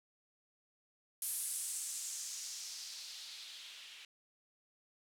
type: noise with low-pass filter sweep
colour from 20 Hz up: violet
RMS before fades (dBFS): -44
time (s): 1.22-4.05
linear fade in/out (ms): 2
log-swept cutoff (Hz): 11000 to 2800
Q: 2.2
effects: none